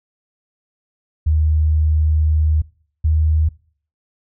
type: tone pair in turn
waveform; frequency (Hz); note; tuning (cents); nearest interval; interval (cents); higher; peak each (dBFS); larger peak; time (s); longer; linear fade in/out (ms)
sine; 77.4 / 78.07; D#2 / D#2; -9 / +6; unison; 15; second; -12; neither; 1.26-2.62 / 3.04-3.49; first; 10
effects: noise-tail reverb RT60 0.5 s tail -22 dB re dry